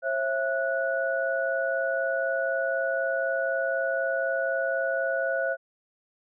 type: tone cluster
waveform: sine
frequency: 539 / 663 / 1470 Hz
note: C#5 / E5 / F#6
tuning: -49 / +10 / -12 cents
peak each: -28 / -29 / -29 dBFS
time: 0.02-5.57 s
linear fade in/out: 50 ms
effects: none